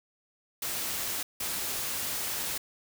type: noise bursts at uneven times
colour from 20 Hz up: white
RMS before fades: -33 dBFS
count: 2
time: 0.62-1.23 / 1.4-2.58 s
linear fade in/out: 5 ms
effects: none